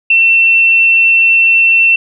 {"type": "tone", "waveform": "sine", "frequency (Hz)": 2696, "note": "E7", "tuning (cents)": 38, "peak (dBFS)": -5, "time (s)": [0.1, 1.96], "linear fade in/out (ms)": 5, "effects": []}